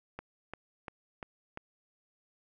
click train, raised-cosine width 0.5 ms, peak -25 dBFS, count 5, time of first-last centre 0.19-1.574 s, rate 2.89 Hz, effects none

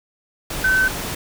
sine tone in noise, 1528 Hz, G6, 45 cents flat, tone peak -14 dBFS, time 0.64-0.88 s, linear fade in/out 5 ms, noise pink, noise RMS -27 dBFS, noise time 0.5-1.15 s, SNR +10 dB, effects none

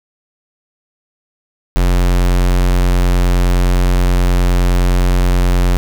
square tone, 44.8 Hz, F1, 45 cents sharp, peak -10 dBFS, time 1.76-5.77 s, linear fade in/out 0 ms, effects none

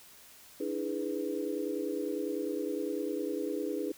sine chord, E dominant seventh, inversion third, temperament equal with one note detuned, 293.7 / 323.6 / 415.3 / 493.9 Hz, D4 / E4 / G#4 / B4, 0 / -32 / 0 / 0 cents, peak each -37 / -37 / -36 / -38 dBFS, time 0.6-3.92 s, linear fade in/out 5 ms, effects white hiss -55 dBFS RMS until 3.97 s

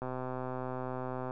click train, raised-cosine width 1 ms, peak -24 dBFS, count 166, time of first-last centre 0.02-1.309 s, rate 128 Hz, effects none

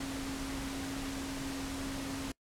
sine tone in noise, 271.4 Hz, C#4, 36 cents flat, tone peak -38 dBFS, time 0-2.32 s, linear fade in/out 5 ms, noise pink, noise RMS -41 dBFS, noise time 0-2.32 s, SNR 0 dB, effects noise-tail reverb RT60 0.1 s tail -23 dB re dry + low-pass 10000 Hz 12 dB/octave

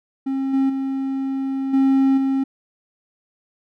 triangle tone with level steps, 268.9 Hz, C4, 47 cents sharp, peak -18 / -13 / -19 / -11 / -15 dBFS, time 0.26-2.44 s, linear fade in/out 10 ms, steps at 0.53 / 0.69 / 1.73 / 2.17 s, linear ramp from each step 10 ms, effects none

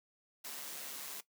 white noise with amplitude modulation, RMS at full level -43 dBFS, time 0.44-1.21 s, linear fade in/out 10 ms, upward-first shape sine, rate 144 Hz, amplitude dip 40%, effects noise-tail reverb RT60 0.1 s tail -17 dB re dry + high-pass 200 Hz 12 dB/octave

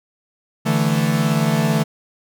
45% pulse chord, D suspended second, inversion none, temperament equal, 146.83 / 164.81 / 220 Hz, D3 / E3 / A3, 0 / 0 / 0 cents, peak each -20 dBFS, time 0.65-1.84 s, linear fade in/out 20 ms, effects none

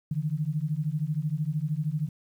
sine beating tone pair, 146.1 / 159.1 Hz, D3 / D#3, -9 / +39 cents, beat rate 13 Hz, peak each -29 dBFS, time 0.11-2.09 s, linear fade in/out 5 ms, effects 10-bit

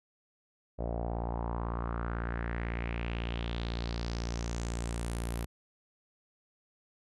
sawtooth tone with low-pass filter sweep, 58 Hz, A#1, 8 cents flat, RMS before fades -35 dBFS, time 0.78-5.46 s, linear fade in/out 20 ms, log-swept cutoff 610 to 12000 Hz, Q 3.5, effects none

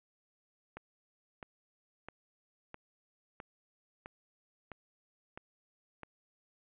click train, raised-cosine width 0.5 ms, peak -29 dBFS, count 9, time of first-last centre 0.77-6.033 s, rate 1.52 Hz, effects resampled to 8000 Hz + 11-bit

